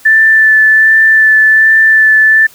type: tone with vibrato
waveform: sine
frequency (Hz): 1759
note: A6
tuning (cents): -1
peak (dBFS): -3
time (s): 0.05-2.47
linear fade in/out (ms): 10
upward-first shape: sine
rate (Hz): 1.3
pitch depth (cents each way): 13
effects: white hiss -40 dBFS RMS until 2.54 s